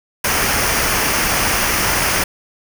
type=noise with comb filter; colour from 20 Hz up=pink; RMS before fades=-17 dBFS; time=0.24-2.24 s; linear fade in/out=5 ms; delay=0.26 ms; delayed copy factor=-0.55; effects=none